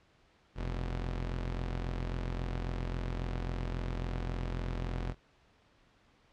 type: tone pair together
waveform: sawtooth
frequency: 43.65 / 123.47 Hz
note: F1 / B2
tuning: 0 / 0 cents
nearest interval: octave + tritone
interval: 1800 cents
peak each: -30 / -38 dBFS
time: 0.55-5.15 s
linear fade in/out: 50 ms
effects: pink hiss -66 dBFS RMS until 6.32 s + low-pass 4000 Hz 12 dB/octave